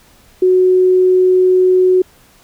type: tone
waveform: sine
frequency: 368.8 Hz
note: F#4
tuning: 6 cents flat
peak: -7 dBFS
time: 0.42-2.02 s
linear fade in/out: 5 ms
effects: pink hiss -48 dBFS RMS until 2.43 s